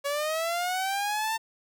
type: linear sweep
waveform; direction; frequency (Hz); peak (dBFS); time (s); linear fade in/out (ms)
sawtooth; up; 559 to 903; -23; 0.04-1.38; 20
effects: none